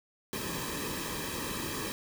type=noise with comb filter; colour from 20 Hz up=pink; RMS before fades=-36 dBFS; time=0.33-1.92 s; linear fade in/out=0 ms; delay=1.4 ms; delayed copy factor=-0.75; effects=none